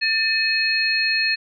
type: tone cluster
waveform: sine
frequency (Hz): 1785 / 2541 / 4281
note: A6 / D#7 / C8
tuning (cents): +24 / +36 / +39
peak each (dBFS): -22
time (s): 0.01-1.36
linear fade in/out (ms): 20
effects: none